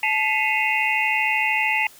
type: tone cluster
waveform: sine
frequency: 866 / 2012 / 2145 / 2519 / 2750 Hz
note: A5 / B6 / C7 / D#7 / F7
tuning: -28 / +32 / +42 / +21 / -27 cents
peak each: -25 dBFS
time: 0.03-1.87 s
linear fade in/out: 2 ms
effects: white hiss -48 dBFS RMS until 1.99 s